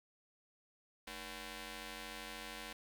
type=ring-modulated tone; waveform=5% pulse; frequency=263.3 Hz; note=C4; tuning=11 cents sharp; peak=-31 dBFS; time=1.07-2.73 s; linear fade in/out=5 ms; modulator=1270 Hz; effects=none